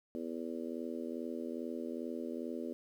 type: harmonic tone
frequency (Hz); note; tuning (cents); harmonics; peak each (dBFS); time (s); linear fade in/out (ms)
82.41; E2; 0; 3 / 4 / 5 / 6 / 7; -41 / -43 / -45 / -47 / -48; 0.15-2.73; 0
effects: 11-bit